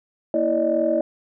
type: tone cluster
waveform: sine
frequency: 236.2 / 328.2 / 576 / 618 Hz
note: A#3 / E4 / D5 / D#5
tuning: +23 / -8 / -34 / -12 cents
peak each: -28 / -23 / -22 / -21 dBFS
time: 0.34-1.01 s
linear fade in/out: 2 ms
effects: tanh soft clip ceiling -8 dBFS